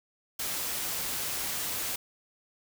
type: noise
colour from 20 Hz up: white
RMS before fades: -33 dBFS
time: 0.39-1.96 s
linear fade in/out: 5 ms
effects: none